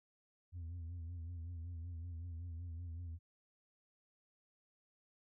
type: tone with vibrato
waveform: sine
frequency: 84.9 Hz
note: F2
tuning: 48 cents flat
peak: -40 dBFS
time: 0.52-3.19 s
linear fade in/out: 50 ms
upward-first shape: sine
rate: 5.3 Hz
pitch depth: 74 cents each way
effects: tanh soft clip ceiling -42 dBFS